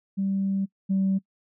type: tone pair in turn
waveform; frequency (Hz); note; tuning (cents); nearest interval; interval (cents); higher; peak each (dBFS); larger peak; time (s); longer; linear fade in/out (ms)
sine; 194.8 / 192.67; G3 / G3; -11 / -30; unison; 19; first; -22 / -19; second; 0.17-0.66 / 0.89-1.19; first; 20
effects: noise-tail reverb RT60 0.1 s tail -24 dB re dry + tanh soft clip ceiling -17 dBFS